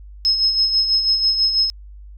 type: tone with tremolo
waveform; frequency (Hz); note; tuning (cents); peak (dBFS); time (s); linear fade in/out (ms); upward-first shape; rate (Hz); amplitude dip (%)
sine; 5170; E8; -34; -12; 0.25-1.7; 0; sine; 6.1; 55
effects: added 50 Hz sine -36 dBFS peak until 2.17 s